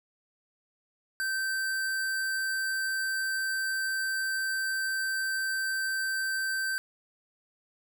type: tone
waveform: square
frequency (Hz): 1554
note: G6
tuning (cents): -16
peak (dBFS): -29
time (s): 1.2-6.78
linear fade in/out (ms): 0
effects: none